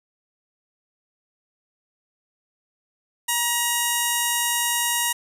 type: tone with notch filter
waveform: 5% pulse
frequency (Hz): 950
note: A#5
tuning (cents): +33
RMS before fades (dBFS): -23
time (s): 3.28-5.13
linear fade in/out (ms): 10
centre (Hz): 4600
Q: 2
effects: none